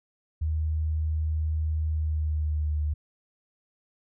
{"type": "tone with pitch glide", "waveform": "sine", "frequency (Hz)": [78.1, 75.27], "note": ["D#2", "D2"], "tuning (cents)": [7, 43], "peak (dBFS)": -24, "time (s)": [0.41, 2.94], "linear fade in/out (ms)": 10, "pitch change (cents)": -64, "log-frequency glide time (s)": [1.89, 2.83], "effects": []}